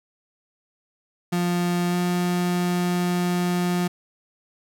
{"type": "tone with pitch glide", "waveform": "35% pulse", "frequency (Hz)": [175.6, 177.44], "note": ["F3", "F3"], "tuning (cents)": [10, 28], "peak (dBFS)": -19, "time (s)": [1.32, 3.88], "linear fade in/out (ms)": 10, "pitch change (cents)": 18, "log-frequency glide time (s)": [1.89, 1.95], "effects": []}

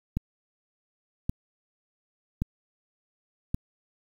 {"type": "click train", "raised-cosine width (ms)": 5, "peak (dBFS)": -14, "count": 4, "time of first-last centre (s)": [0.17, 3.545], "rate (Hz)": 0.889, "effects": ["8-bit"]}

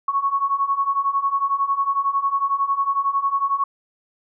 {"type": "beating tone pair", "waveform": "sine", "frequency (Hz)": [1100, 1111], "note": ["C#6", "C#6"], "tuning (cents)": [-14, 4], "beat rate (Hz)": 11, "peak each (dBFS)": [-23, -20], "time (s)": [0.08, 3.64], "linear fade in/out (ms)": 5, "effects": []}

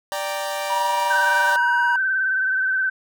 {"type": "chord", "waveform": "sawtooth", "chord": "G minor", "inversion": "second", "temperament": "equal", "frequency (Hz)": [587.3, 784, 932.3], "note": ["D5", "G5", "Bb5"], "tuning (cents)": [0, 0, 0], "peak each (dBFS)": [-23, -26, -27], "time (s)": [0.12, 1.56], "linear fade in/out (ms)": 0}
{"type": "tone", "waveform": "triangle", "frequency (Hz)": 956, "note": "A#5", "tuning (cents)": 43, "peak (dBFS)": -18, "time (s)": [0.7, 1.96], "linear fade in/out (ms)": 2}
{"type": "tone with vibrato", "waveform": "sine", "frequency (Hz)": 1539, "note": "G6", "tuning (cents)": -32, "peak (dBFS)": -18, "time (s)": [1.1, 2.9], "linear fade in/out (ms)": 10, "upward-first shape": "triangle", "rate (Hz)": 19, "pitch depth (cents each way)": 45}
{"effects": []}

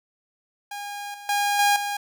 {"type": "tone with level steps", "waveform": "sawtooth", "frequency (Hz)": 815, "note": "G#5", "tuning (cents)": -33, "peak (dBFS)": [-28, -35, -17, -13, -22], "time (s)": [0.71, 1.97], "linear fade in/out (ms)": 5, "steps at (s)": [1.14, 1.29, 1.59, 1.76], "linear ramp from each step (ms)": 2, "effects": []}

